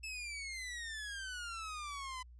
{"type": "exponential sweep", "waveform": "sawtooth", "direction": "down", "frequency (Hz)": [2637, 1003], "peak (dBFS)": -38, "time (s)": [0.03, 2.23], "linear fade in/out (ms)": 10, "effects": ["added 60 Hz sine -53 dBFS peak until 2.39 s", "resampled to 22050 Hz"]}